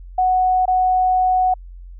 sine tone with dropouts, 740 Hz, F#5, in tune, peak -13 dBFS, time 0.18-1.54 s, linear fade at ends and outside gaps 5 ms, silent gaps 0.656-0.678 s, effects added 44 Hz sine -34 dBFS peak until 1.99 s

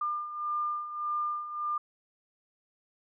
sine beating tone pair, 1200 / 1201.7 Hz, D6 / D6, +37 / +39 cents, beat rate 1.7 Hz, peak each -37 / -31 dBFS, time 0.01-1.78 s, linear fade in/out 5 ms, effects none

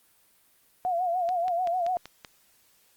sine tone with vibrato, 709 Hz, F5, 26 cents sharp, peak -24 dBFS, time 0.85-1.97 s, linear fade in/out 0 ms, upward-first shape sine, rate 6.8 Hz, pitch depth 87 cents each way
click train, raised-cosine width 0.2 ms, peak -23 dBFS, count 6, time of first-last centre 1.29-2.248 s, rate 5.22 Hz
effects white hiss -63 dBFS RMS until 2.96 s + Opus 32 kbps

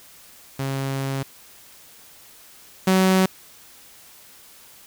sawtooth tone pair in turn, 135.7 / 188.06 Hz, C#3 / F#3, -36 / +28 cents, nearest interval tritone, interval 564 cents, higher second, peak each -20 / -11 dBFS, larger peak second, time 0.59-1.23 / 2.87-3.26 s, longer first, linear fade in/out 5 ms, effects white hiss -48 dBFS RMS until 4.86 s

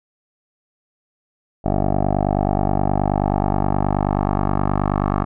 10% pulse tone with low-pass filter sweep, 49.43 Hz, G1, 15 cents sharp, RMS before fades -19 dBFS, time 1.64-5.25 s, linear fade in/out 20 ms, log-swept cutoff 670 to 1100 Hz, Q 3.3, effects none

